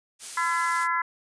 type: noise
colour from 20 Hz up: blue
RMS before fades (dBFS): -34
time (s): 0.19-0.88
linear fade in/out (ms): 50
type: harmonic tone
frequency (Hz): 338.3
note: E4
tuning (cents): +45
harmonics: 3 / 4 / 5 / 6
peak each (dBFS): -26 / -28 / -30 / -32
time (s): 0.37-1.02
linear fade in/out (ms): 5
effects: resampled to 22050 Hz